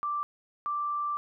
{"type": "tone pair in turn", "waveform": "sine", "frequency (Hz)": [1174.7, 1174.7], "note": ["D6", "D6"], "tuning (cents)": [0, 0], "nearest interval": "unison", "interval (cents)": 0, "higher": "neither", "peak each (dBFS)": -28, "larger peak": "neither", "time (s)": [[0.03, 0.23], [0.66, 1.17]], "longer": "second", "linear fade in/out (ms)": 0, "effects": []}